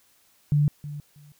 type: tone with echo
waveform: sine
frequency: 146.83 Hz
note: D3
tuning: in tune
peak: -17 dBFS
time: 0.52-0.68 s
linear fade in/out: 0 ms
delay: 320 ms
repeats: 2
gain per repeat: -15 dB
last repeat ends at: 1.32 s
effects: white hiss -62 dBFS RMS until 1.39 s